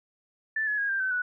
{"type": "tone with pitch steps", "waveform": "sine", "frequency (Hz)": [1760, 1699.1, 1640.2, 1583.5, 1528.6, 1475.7], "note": ["A6", "G#6", "G#6", "G6", "G6", "F#6"], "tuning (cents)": [0, 39, -22, 17, -44, -5], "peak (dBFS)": -25, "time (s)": [0.56, 1.22], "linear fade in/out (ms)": 5, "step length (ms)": 110, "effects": []}